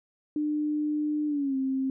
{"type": "tone with pitch glide", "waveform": "sine", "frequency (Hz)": [300, 265.7], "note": ["D4", "C4"], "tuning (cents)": [37, 27], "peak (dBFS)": -25, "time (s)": [0.36, 1.9], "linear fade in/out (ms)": 2, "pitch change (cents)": -210, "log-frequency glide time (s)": [1.27, 1.56], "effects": []}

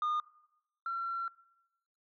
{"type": "tone pair in turn", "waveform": "sine", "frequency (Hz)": [1220, 1361], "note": ["D#6", "F6"], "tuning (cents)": [-34, -45], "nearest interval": "major second", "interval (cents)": 189, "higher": "second", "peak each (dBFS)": [-27, -32], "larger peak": "first", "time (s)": [[0.02, 0.2], [0.86, 1.28]], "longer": "second", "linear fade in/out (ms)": 2, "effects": ["noise-tail reverb RT60 0.9 s tail -21 dB re dry", "tanh soft clip ceiling -28 dBFS"]}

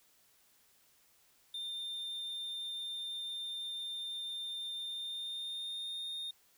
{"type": "tone with pitch glide", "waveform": "triangle", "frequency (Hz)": [3606, 3671], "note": ["A7", "A#7"], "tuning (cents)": [42, -27], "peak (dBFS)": -37, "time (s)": [1.54, 6.31], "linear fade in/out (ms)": 5, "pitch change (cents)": 31, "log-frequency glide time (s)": [4.79, 6.17], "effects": ["white hiss -68 dBFS RMS until 6.57 s"]}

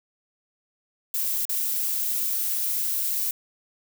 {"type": "noise with dropouts", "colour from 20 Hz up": "violet", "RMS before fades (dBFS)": -26, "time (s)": [1.14, 3.31], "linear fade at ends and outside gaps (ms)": 2, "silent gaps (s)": [1.453, 1.494], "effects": []}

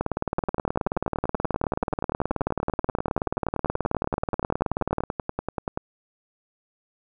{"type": "two click trains", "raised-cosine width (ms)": 1, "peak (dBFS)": [-12, -10], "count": [57, 95], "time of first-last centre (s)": [[0.39, 5.775], [0.01, 5.037]], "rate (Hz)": [10.4, 18.7], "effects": []}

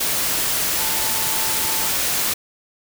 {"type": "tone in noise", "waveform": "sine", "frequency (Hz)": 883, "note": "A5", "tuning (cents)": 6, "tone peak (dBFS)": -32, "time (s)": [0.78, 1.89], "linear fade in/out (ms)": 10, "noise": "white", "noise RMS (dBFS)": -21, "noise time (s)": [0, 2.34], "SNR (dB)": -14, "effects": []}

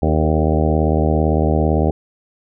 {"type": "harmonic tone with a mistuned harmonic", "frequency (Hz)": 77.78, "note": "D#2", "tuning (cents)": 0, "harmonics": [1, 2, 3, 4, 5, 6, 7, 8, 9, 10], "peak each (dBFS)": [-17, -20, -22, -23, -24, -25, -25, -26, -27, -27], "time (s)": [0.02, 1.91], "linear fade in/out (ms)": 5, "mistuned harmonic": 5, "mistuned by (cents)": 29, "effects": []}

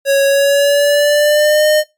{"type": "tone with pitch glide", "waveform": "square", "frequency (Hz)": [553, 610.1], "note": ["C#5", "D#5"], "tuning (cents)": [-4, -34], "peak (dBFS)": -9, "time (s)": [0.05, 1.84], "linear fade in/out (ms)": 50, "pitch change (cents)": 170, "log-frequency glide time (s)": [0.26, 1.66], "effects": ["noise-tail reverb RT60 0.2 s tail -19 dB re dry", "MP3 96 kbps"]}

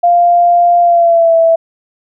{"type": "tone with pitch glide", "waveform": "sine", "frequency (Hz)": [697, 659.8], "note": ["F5", "E5"], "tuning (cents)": [-4, 1], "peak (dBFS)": -5, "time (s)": [0.03, 1.56], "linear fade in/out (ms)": 10, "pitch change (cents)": -95, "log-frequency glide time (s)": [0.81, 1.35], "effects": []}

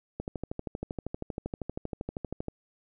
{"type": "click train", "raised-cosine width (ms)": 2, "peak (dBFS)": -20, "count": 30, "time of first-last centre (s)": [0.2, 2.483], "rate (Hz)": 12.7, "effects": []}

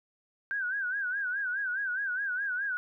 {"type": "tone with vibrato", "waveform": "sine", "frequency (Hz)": 1550, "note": "G6", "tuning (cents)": -20, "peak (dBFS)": -29, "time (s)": [0.51, 2.77], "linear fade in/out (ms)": 0, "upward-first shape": "sine", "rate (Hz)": 4.8, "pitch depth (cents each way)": 120, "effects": []}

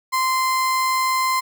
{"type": "tone", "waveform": "35% pulse", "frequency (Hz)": 1039, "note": "C6", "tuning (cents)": -12, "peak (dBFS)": -16, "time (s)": [0.12, 1.41], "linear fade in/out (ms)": 20, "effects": []}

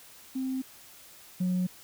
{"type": "tone pair in turn", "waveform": "sine", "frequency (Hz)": [261.6, 182.19], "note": ["C4", "F#3"], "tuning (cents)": [0, -26], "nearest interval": "tritone", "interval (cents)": 626, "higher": "first", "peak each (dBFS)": [-28, -23], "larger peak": "second", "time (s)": [[0.35, 0.62], [1.4, 1.67]], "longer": "neither", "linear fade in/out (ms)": 10, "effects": ["tanh soft clip ceiling -23 dBFS", "white hiss -52 dBFS RMS until 1.83 s"]}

